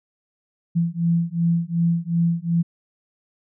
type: beating tone pair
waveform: sine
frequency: 167.6 / 170.3 Hz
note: E3 / F3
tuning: +29 / -43 cents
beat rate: 2.7 Hz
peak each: -21 dBFS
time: 0.75-2.63 s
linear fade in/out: 20 ms
effects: none